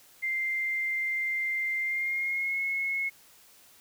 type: tone with pitch glide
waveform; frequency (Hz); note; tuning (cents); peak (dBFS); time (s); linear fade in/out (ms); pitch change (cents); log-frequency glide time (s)
sine; 2093 to 2177; C7 to C#7; 0 to -32; -27; 0.22-3.1; 20; +68; 1.79-2.6
effects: white hiss -57 dBFS RMS until 3.8 s